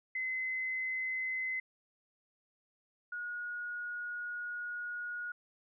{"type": "tone pair in turn", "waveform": "sine", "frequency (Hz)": [2045, 1446], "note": ["C7", "F#6"], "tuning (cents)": [-40, -40], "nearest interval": "tritone", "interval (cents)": 600, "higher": "first", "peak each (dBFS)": [-33, -37], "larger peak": "first", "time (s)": [[0.15, 1.6], [3.12, 5.32]], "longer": "second", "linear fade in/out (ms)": 5, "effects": []}